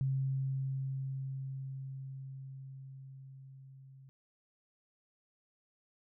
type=tone with level ramp; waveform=sine; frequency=134.1 Hz; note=C3; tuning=43 cents sharp; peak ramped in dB=-29 to -53 dBFS; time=0.01-4.09 s; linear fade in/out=0 ms; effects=none